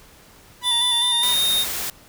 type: tone with vibrato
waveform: sawtooth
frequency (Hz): 964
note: B5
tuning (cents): -42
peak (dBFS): -24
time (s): 0.61-1.37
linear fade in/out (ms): 50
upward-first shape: square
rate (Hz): 4.9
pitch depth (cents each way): 35
type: tone with pitch glide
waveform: square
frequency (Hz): 3520 to 3693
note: A7 to A#7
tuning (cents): 0 to -17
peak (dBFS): -18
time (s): 0.63-1.66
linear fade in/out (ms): 50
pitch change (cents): +83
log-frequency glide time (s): 0.93-1.38
type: noise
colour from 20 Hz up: white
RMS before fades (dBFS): -27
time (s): 1.23-1.9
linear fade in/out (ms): 2
effects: pink hiss -49 dBFS RMS until 2.08 s